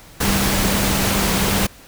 sine tone in noise, 197.2 Hz, G3, 11 cents sharp, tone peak -22 dBFS, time 0.2-1.67 s, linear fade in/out 10 ms, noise pink, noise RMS -19 dBFS, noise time 0.2-1.67 s, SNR -6 dB, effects pink hiss -44 dBFS RMS until 1.87 s

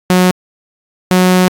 sawtooth tone pair in turn, 182.4 / 183.19 Hz, F#3 / F#3, -24 / -17 cents, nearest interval unison, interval 7 cents, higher second, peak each -3 dBFS, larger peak neither, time 0.1-0.31 / 1.11-1.48 s, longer second, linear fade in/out 0 ms, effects AAC 64 kbps

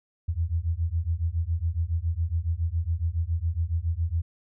sine beating tone pair, 80 / 87.2 Hz, D#2 / F2, +49 / -2 cents, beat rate 7.2 Hz, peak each -27 dBFS, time 0.28-4.22 s, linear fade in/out 10 ms, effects none

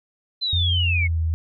sine linear sweep, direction down, 4089 to 2139 Hz, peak -21 dBFS, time 0.41-1.08 s, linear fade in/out 20 ms
sine tone with pitch glide, 87.31 to 80.99 Hz, F2 to E2, 0 to -30 cents, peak -19 dBFS, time 0.53-1.34 s, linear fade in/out 0 ms, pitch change -130 cents, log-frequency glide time 0.88-1.2 s
effects none

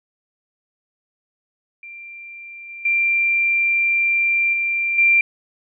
sine tone with level steps, 2369 Hz, D7, 14 cents sharp, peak -34 / -32 / -15 / -18 / -11 dBFS, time 1.83-5.21 s, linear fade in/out 2 ms, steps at 2.69 / 2.85 / 4.53 / 4.98 s, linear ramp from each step 5 ms, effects none

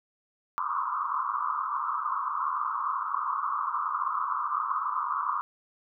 pink band-pass noise, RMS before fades -30 dBFS, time 0.58-5.41 s, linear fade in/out 0 ms, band 1000 to 1300 Hz, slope 96 dB/octave, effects none

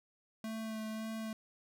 square tone with vibrato, 220 Hz, A3, in tune, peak -39 dBFS, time 0.44-1.33 s, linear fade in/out 2 ms, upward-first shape sine, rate 1.8 Hz, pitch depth 16 cents each way, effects none

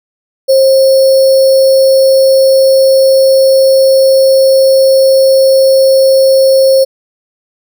sine tone with sample-and-hold, 534 Hz, C5, 35 cents sharp, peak -3 dBFS, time 0.48-6.85 s, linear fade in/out 20 ms, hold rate 4900 Hz, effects none

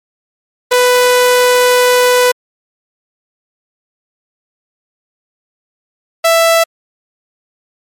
sawtooth tone pair in turn, 496.1 / 662.2 Hz, B4 / E5, +8 / +8 cents, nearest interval perfect fourth, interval 500 cents, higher second, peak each -3 dBFS, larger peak neither, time 0.71-2.32 / 6.24-6.64 s, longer first, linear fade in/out 10 ms, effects MP3 64 kbps

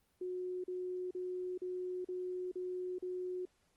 sine tone bursts, 364.4 Hz, F#4, 26 cents flat, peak -37 dBFS, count 7, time 0.21-3.454 s, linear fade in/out 5 ms, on 430 ms, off 39 ms, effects pink hiss -75 dBFS RMS until 3.76 s + Opus 24 kbps

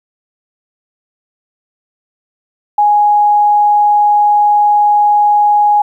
sine tone, 830.6 Hz, G#5, in tune, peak -6 dBFS, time 2.78-5.82 s, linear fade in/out 5 ms, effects 8-bit

